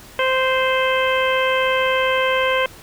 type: harmonic tone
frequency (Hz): 521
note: C5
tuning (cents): -7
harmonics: 1 / 2 / 3 / 4 / 5 / 6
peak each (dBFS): -19 / -22 / -24 / -25 / -26 / -27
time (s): 0.19-2.66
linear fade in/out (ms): 2
effects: pink hiss -42 dBFS RMS until 2.82 s